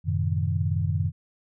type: chord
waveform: sine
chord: F# diminished seventh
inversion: none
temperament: equal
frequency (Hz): 92.5 / 110 / 130.81 / 155.56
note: F#2 / A2 / C3 / Eb3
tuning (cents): 0 / 0 / 0 / 0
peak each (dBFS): -25 / -30 / -31 / -28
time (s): 0.04-1.12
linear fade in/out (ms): 50
effects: none